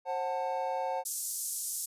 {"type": "chord", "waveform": "triangle", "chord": "F# diminished", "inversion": "second", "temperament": "just", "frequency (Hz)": [532.8, 740, 888], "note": ["C5", "F#5", "A5"], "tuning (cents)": [31, 0, 16], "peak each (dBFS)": -33, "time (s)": [0.05, 1.04], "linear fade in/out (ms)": 50}
{"type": "band-pass noise", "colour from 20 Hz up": "white", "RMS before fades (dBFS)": -36, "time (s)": [1.05, 1.86], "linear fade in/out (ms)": 10, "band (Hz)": [6200, 12000], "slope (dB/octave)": 24}
{"effects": ["resampled to 32000 Hz"]}